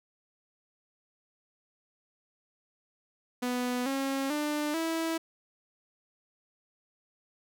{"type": "tone with pitch steps", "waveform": "sawtooth", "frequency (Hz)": [247.6, 271.6, 297.9, 326.7], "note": ["B3", "C#4", "D4", "E4"], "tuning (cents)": [5, -35, 25, -15], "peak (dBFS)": -25, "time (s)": [3.42, 5.18], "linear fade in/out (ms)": 10, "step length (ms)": 440, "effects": []}